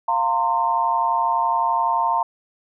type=chord; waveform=sine; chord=F suspended fourth; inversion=none; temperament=equal with one note detuned; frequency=698.5 / 914.7 / 1046.5 Hz; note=F5 / Bb5 / C6; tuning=0 / -33 / 0 cents; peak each=-25 / -19 / -23 dBFS; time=0.08-2.23 s; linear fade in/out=5 ms; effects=none